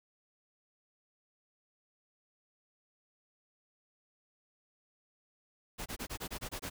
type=noise bursts; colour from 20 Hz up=pink; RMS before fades=-40 dBFS; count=9; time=5.78-6.7 s; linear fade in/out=20 ms; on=80 ms; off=25 ms; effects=none